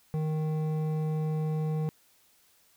sine tone with hard clipping, 155.56 Hz, D#3, in tune, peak -29 dBFS, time 0.14-1.89 s, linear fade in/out 0 ms, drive 10 dB, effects white hiss -64 dBFS RMS until 2.76 s

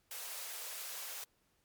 white high-pass noise, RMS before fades -44 dBFS, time 0.11-1.24 s, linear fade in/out 2 ms, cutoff 440 Hz, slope 48 dB/octave, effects pink hiss -75 dBFS RMS until 1.64 s + MP3 96 kbps

